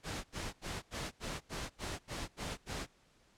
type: noise bursts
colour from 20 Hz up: pink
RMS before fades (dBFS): -40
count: 10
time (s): 0.03-2.868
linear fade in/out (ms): 50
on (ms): 210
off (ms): 82
effects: pink hiss -68 dBFS RMS until 3.37 s + low-pass 8000 Hz 12 dB/octave